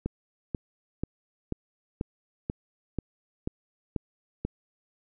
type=click train; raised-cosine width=3 ms; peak=-16 dBFS; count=10; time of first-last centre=0.06-4.45 s; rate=2.05 Hz; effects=none